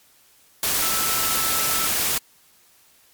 sine tone in noise, 1318.5 Hz, E6, in tune, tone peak -29 dBFS, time 0.82-1.87 s, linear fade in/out 2 ms, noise white, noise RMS -22 dBFS, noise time 0.63-2.18 s, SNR -10 dB, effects white hiss -56 dBFS RMS until 3.13 s + MP3 96 kbps

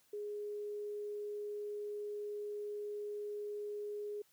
sine tone, 415.3 Hz, G#4, in tune, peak -39 dBFS, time 0.13-4.22 s, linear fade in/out 5 ms, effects white hiss -71 dBFS RMS until 4.32 s + high-pass 60 Hz 12 dB/octave

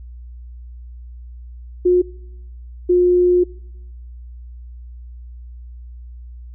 sine tone pair in turn, 359.2 / 357.4 Hz, F4 / F4, +49 / +40 cents, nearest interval unison, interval 9 cents, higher first, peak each -10 dBFS, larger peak neither, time 1.85-2.02 / 2.89-3.44 s, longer second, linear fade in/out 10 ms, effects noise-tail reverb RT60 0.9 s tail -24 dB re dry + added 60 Hz sine -33 dBFS peak until 6.54 s

